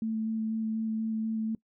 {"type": "tone with vibrato", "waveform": "sine", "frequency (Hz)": 221.1, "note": "A3", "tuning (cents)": 9, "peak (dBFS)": -28, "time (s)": [0.02, 1.55], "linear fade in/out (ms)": 2, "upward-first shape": "square", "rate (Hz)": 4.1, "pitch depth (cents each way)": 9, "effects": ["noise-tail reverb RT60 0.1 s tail -22 dB re dry"]}